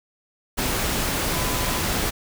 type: tone in noise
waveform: sine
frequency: 1006 Hz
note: B5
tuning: 32 cents sharp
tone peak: -33 dBFS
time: 1.31-1.8 s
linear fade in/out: 20 ms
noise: pink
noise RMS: -24 dBFS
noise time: 0.57-2.11 s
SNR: -12 dB
effects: none